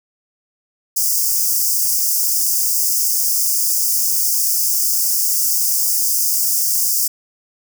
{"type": "high-pass noise", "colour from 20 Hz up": "white", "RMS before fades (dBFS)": -17, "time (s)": [0.96, 7.08], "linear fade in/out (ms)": 10, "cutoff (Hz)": 4900, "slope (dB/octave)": 96, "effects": []}